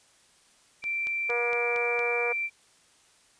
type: tone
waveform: sine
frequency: 2349 Hz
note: D7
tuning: in tune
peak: -27 dBFS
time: 0.82-2.5 s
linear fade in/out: 50 ms
type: click train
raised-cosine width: 0.2 ms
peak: -24 dBFS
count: 6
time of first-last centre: 0.84-1.992 s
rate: 4.34 Hz
type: harmonic tone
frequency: 239.1 Hz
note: A#3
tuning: 44 cents sharp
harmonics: 2 / 3 / 4 / 5 / 6 / 7 / 8 / 9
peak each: -29 / -36 / -39 / -39 / -41 / -43 / -45 / -46 dBFS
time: 1.29-2.33 s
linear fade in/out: 10 ms
effects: white hiss -61 dBFS RMS until 3.39 s + resampled to 22050 Hz